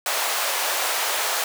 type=high-pass noise; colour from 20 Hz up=pink; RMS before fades=-24 dBFS; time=0.06-1.44 s; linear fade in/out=2 ms; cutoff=570 Hz; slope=24 dB/octave; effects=none